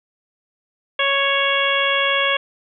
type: harmonic tone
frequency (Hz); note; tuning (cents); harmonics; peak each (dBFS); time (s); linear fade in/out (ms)
554.4; C#5; 0; 1 / 2 / 3 / 4 / 5 / 6; -23 / -23 / -23 / -23 / -23 / -23; 0.99-2.37; 5
effects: none